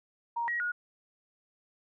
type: tone with pitch steps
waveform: sine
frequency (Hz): 938 / 1902 / 1445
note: A#5 / A#6 / F#6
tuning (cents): +11 / +34 / -41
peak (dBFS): -29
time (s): 0.36-0.72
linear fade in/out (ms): 10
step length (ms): 120
effects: none